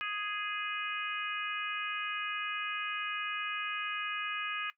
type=harmonic tone; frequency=415.3 Hz; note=G#4; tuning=in tune; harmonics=3 / 4 / 5 / 6 / 7; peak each=-39 / -39 / -44 / -39 / -44 dBFS; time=0.01-4.7 s; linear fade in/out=0 ms; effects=noise-tail reverb RT60 0.1 s tail -17 dB re dry